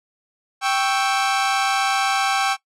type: chord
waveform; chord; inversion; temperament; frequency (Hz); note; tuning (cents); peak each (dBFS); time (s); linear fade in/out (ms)
sawtooth; C# diminished; second; equal; 784 / 1108.7 / 1318.5; G5 / C#6 / E6; 0 / 0 / 0; -16 / -21 / -21; 0.61-2.57; 50
effects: noise-tail reverb RT60 0.1 s tail -19 dB re dry + low-pass 8000 Hz 12 dB/octave